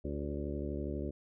harmonic tone with a mistuned harmonic, 72.3 Hz, D2, 27 cents flat, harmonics 1 / 2 / 3 / 4 / 5 / 6 / 7 / 8, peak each -39 / -44 / -43 / -42 / -42 / -47 / -48 / -47 dBFS, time 0.04-1.11 s, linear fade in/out 10 ms, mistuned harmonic 6, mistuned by -50 cents, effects none

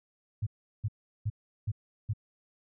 sine tone bursts, 106.2 Hz, G#2, 39 cents sharp, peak -27 dBFS, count 5, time 0.42-2.135 s, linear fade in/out 10 ms, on 47 ms, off 370 ms, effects none

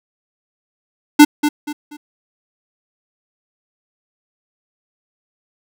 square tone with echo, 296.1 Hz, D4, 14 cents sharp, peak -3 dBFS, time 1.19-1.25 s, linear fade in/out 10 ms, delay 240 ms, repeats 3, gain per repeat -10 dB, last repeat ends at 1.97 s, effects none

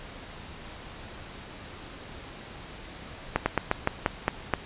slowing click train, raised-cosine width 0.5 ms, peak -7 dBFS, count 8, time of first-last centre 3.36-4.537 s, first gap 100 ms, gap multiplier 1.17, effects pink hiss -43 dBFS RMS until 4.65 s + resampled to 8000 Hz

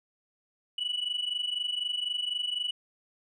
sine tone pair together, 2936 / 2960 Hz, F#7 / F#7, -14 / 0 cents, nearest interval unison, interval 14 cents, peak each -31 / -30 dBFS, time 0.78-2.71 s, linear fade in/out 5 ms, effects tanh soft clip ceiling -25 dBFS

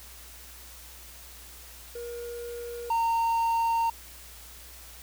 triangle tone pair in turn, 475.2 / 918.6 Hz, A#4 / A#5, +33 / -26 cents, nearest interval major seventh, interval 1141 cents, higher second, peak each -33 / -21 dBFS, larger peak second, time 1.95-2.9 / 2.9-3.9 s, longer second, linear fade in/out 5 ms, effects added 60 Hz sine -50 dBFS peak until 5.02 s + white hiss -48 dBFS RMS until 5.02 s

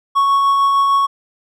triangle tone with tremolo, 1108.7 Hz, C#6, in tune, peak -8 dBFS, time 0.15-1.07 s, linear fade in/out 20 ms, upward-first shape triangle, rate 6.6 Hz, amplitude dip 25%, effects none

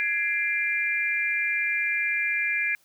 sine tone cluster, 1669 / 2085 / 2379 Hz, G#6 / C7 / D7, +8 / -7 / +22 cents, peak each -28 / -29 / -26 dBFS, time 0-2.75 s, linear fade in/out 0 ms, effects white hiss -63 dBFS RMS until 2.84 s

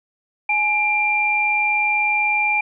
sine tone pair together, 840 / 2376 Hz, G#5 / D7, +19 / +20 cents, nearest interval octave + tritone, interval 1801 cents, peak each -22 / -17 dBFS, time 0.49-2.61 s, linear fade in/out 5 ms, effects none

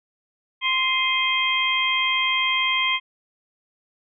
sine tone cluster, 1044 / 2091 / 2513 / 3200 Hz, C6 / C7 / D#7 / G7, -4 / -2 / +17 / +35 cents, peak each -26 / -23 / -28 / -23 dBFS, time 0.61-3 s, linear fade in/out 50 ms, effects none

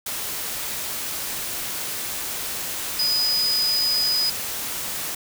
sine tone in noise, 4978 Hz, D#8, in tune, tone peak -19 dBFS, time 2.99-4.3 s, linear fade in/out 5 ms, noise white, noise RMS -29 dBFS, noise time 0.06-5.15 s, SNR +7 dB, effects none

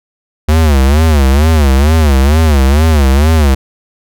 square tone with vibrato, 73.2 Hz, D2, 5 cents flat, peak -6 dBFS, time 0.48-3.55 s, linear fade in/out 10 ms, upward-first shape sine, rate 2.2 Hz, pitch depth 180 cents each way, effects none

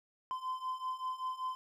triangle beating tone pair, 1025 / 1030.2 Hz, C6 / C6, -36 / -27 cents, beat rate 5.2 Hz, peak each -39 / -36 dBFS, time 0.31-1.55 s, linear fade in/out 0 ms, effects none

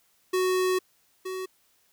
square tone pair in turn, 370 / 374.1 Hz, F#4 / F#4, 0 / +19 cents, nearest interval unison, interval 19 cents, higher second, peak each -23 / -32 dBFS, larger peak first, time 0.33-0.79 / 1.25-1.46 s, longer first, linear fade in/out 10 ms, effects white hiss -66 dBFS RMS until 1.92 s

